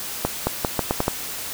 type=accelerating click train; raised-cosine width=1 ms; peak=-5 dBFS; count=7; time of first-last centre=0.25-1.081 s; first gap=220 ms; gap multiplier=0.81; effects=white hiss -31 dBFS RMS until 1.53 s